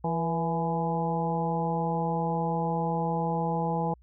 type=harmonic tone with a mistuned harmonic; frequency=167 Hz; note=E3; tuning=23 cents sharp; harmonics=1 / 2 / 3 / 4 / 5 / 6; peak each=-29 / -38 / -33 / -37 / -30 / -39 dBFS; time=0.04-3.94 s; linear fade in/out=5 ms; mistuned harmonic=3; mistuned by=-50 cents; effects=added 60 Hz sine -54 dBFS peak until 4.02 s